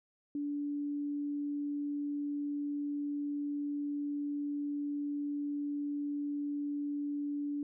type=tone; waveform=sine; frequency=289.4 Hz; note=D4; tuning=25 cents flat; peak=-33 dBFS; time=0.35-7.63 s; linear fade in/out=2 ms; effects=none